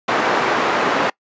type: band-pass noise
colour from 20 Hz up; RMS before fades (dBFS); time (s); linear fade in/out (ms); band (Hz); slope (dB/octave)
white; -18; 0.08-1.1; 5; 260 to 1300; 12
effects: noise-tail reverb RT60 0.1 s tail -24 dB re dry + resampled to 16000 Hz